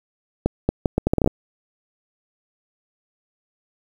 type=accelerating click train; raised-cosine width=2 ms; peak=-4 dBFS; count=11; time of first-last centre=0.46-1.275 s; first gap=230 ms; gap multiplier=0.73; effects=7-bit